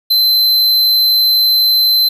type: tone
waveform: square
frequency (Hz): 4076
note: C8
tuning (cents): -46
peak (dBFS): -9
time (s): 0.1-2.09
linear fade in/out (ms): 10
effects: none